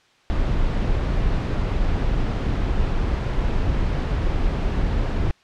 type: noise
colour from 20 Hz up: brown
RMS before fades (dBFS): -21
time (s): 0.3-5.31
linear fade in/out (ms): 0
effects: white hiss -57 dBFS RMS until 5.43 s + low-pass 4000 Hz 12 dB/octave